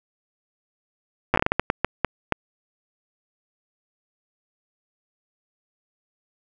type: slowing click train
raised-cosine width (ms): 0.5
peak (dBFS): -3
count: 13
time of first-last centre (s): 1.34-2.323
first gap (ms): 8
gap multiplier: 1.38
effects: none